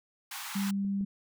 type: high-pass noise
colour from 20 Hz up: pink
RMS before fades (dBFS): -40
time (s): 0.31-0.71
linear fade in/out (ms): 5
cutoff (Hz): 780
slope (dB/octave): 96
type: tone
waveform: sine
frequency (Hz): 198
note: G3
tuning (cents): +18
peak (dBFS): -28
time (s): 0.55-1.05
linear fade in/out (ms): 10
type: clicks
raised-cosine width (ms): 3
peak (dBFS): -39 / -35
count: 2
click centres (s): 0.848 / 1.01
effects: none